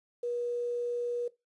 sine tone with quantisation, 481.5 Hz, B4, 44 cents flat, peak -30 dBFS, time 0.23-1.28 s, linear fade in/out 5 ms, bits 10, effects noise-tail reverb RT60 0.2 s tail -18 dB re dry + resampled to 24000 Hz

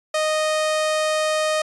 sawtooth tone, 620 Hz, D#5, 6 cents flat, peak -15 dBFS, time 0.14-1.62 s, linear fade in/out 5 ms, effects resampled to 24000 Hz

